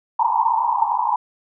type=band-pass noise; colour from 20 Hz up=pink; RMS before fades=-19 dBFS; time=0.19-1.16 s; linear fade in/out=5 ms; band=850 to 1000 Hz; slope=96 dB/octave; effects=none